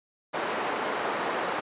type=band-pass noise; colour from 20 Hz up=white; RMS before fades=-30 dBFS; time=0.33-1.61 s; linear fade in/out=20 ms; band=300 to 1200 Hz; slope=12 dB/octave; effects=resampled to 8000 Hz